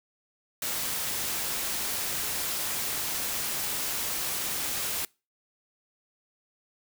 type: noise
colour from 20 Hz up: white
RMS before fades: -31 dBFS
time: 0.62-5.05 s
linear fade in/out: 2 ms
effects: noise-tail reverb RT60 0.3 s tail -25 dB re dry